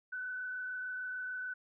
sine tone with frequency modulation, 1501 Hz, F#6, 24 cents sharp, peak -37 dBFS, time 0.12-1.54 s, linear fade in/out 10 ms, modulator 26.7 Hz, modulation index 0.75, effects none

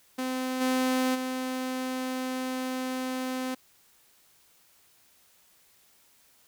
sawtooth tone with level steps, 257.4 Hz, C4, 28 cents flat, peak -25 / -20 / -26 dBFS, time 0.18-3.55 s, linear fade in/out 10 ms, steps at 0.6 / 1.14 s, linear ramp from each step 20 ms, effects white hiss -62 dBFS RMS until 6.47 s

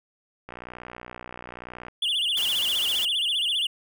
click train, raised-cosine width 0.5 ms, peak -23 dBFS, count 86, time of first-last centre 0.49-1.883 s, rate 61 Hz
triangle tone with vibrato, 3137 Hz, G7, 1 cent sharp, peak -21 dBFS, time 2.02-3.67 s, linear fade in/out 5 ms, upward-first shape sine, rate 15 Hz, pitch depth 200 cents each way
white noise, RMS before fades -35 dBFS, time 2.37-3.05 s, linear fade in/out 0 ms
effects none

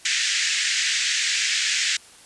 pink band-pass noise, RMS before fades -23 dBFS, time 0.05-1.97 s, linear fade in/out 5 ms, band 1700 to 7800 Hz, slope 48 dB/octave, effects white hiss -48 dBFS RMS until 2.25 s + resampled to 24000 Hz

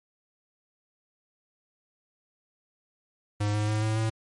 square tone with pitch steps, 103.83 / 105.58 / 107.37 / 109.18 / 111.03 Hz, G#2 / G#2 / A2 / A2 / A2, 0 / +29 / -42 / -13 / +16 cents, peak -25 dBFS, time 3.4-4.1 s, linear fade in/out 10 ms, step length 140 ms, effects MP3 48 kbps

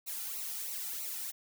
blue noise with flanger, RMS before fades -39 dBFS, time 0.06-1.32 s, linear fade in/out 20 ms, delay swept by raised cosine 0.59 to 1.89 ms, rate 3.1 Hz, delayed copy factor -0.9, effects none

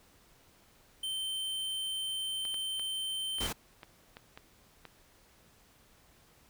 square tone, 3104 Hz, G7, 18 cents flat, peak -34 dBFS, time 1.03-3.47 s, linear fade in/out 5 ms
clicks, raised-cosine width 0.3 ms, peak -30 dBFS, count 9, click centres 2.452 / 2.543 / 2.796 / 3.385 / 3.453 / 3.832 / 4.169 / 4.375 / 4.853 s
pink noise, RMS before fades -36 dBFS, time 3.4-3.53 s, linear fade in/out 10 ms
effects pink hiss -63 dBFS RMS until 6.49 s

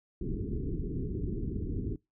pink low-pass noise, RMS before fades -34 dBFS, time 0.21-1.96 s, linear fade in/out 5 ms, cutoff 430 Hz, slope 96 dB/octave, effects noise-tail reverb RT60 0.2 s tail -22 dB re dry

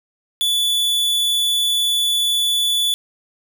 45% pulse tone, 3457 Hz, A7, 31 cents flat, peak -16 dBFS, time 0.41-2.94 s, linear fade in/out 0 ms, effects none

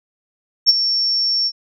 sine tone with ADSR envelope, 5460 Hz, F8, 40 cents flat, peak -4 dBFS, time 0.66-1.52 s, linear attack 33 ms, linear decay 25 ms, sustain -11 dB, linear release 56 ms, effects tanh soft clip ceiling -1 dBFS

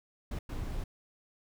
brown noise bursts at uneven times, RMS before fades -36 dBFS, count 2, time 0.31-0.39 / 0.49-0.84 s, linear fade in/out 5 ms, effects none

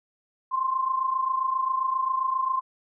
sine tone pair together, 1044 / 1071.5 Hz, C6 / C6, -4 / +41 cents, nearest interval unison, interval 45 cents, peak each -24 / -29 dBFS, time 0.51-2.61 s, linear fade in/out 20 ms, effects none

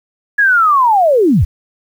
sine linear sweep, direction down, 1700 to 52.7 Hz, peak -7 dBFS, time 0.38-1.45 s, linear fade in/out 10 ms, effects 7-bit

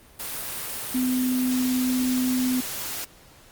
sine tone in noise, 253.9 Hz, B3, 48 cents sharp, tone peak -21 dBFS, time 0.94-2.61 s, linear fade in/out 10 ms, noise white, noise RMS -32 dBFS, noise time 0.19-3.05 s, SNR +8 dB, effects pink hiss -52 dBFS RMS until 3.51 s + Opus 32 kbps

